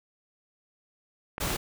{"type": "clicks", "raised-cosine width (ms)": 0.5, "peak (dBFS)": -18, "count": 2, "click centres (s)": [1.381, 1.505]}
{"type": "noise", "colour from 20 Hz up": "pink", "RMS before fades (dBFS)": -30, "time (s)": [1.4, 1.57], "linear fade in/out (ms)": 10}
{"effects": []}